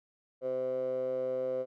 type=tone with band-pass filter; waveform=15% pulse; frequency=129 Hz; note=C3; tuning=24 cents flat; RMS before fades=-33 dBFS; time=0.41-1.66 s; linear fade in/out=50 ms; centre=540 Hz; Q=8.7; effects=none